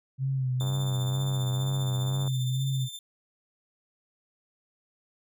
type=tone with vibrato; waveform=sine; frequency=130.9 Hz; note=C3; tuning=1 cent sharp; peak=-25 dBFS; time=0.18-2.89 s; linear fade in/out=50 ms; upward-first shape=sine; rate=2.1 Hz; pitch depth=55 cents each way
type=tone with tremolo; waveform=sawtooth; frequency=3565 Hz; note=A7; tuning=22 cents sharp; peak=-33 dBFS; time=0.6-2.99 s; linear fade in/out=2 ms; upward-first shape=sine; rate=15 Hz; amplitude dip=50%
type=click train; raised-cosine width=1 ms; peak=-26 dBFS; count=164; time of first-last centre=0.61-2.277 s; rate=97.8 Hz
effects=none